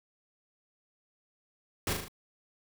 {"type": "noise with echo", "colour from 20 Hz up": "pink", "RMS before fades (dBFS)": -31, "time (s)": [1.87, 1.93], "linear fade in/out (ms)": 2, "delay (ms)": 38, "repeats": 4, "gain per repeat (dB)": -4, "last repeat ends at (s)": 2.082, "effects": []}